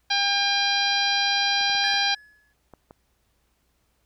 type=harmonic tone; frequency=802 Hz; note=G5; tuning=39 cents sharp; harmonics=1 / 2 / 3 / 4 / 5 / 6 / 7; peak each=-27 / -27 / -29 / -28 / -26 / -28 / -34 dBFS; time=0.1-2.15 s; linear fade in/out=10 ms
type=clicks; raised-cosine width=1 ms; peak=-30 dBFS; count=6; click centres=1.611 / 1.698 / 1.751 / 1.941 / 2.737 / 2.909 s
type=tone with exponential decay; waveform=triangle; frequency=1699 Hz; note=G#6; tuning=39 cents sharp; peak=-25 dBFS; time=1.84-2.53 s; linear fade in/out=0 ms; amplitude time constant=150 ms
effects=added 60 Hz sine -70 dBFS peak until 4.05 s + pink hiss -70 dBFS RMS until 4.05 s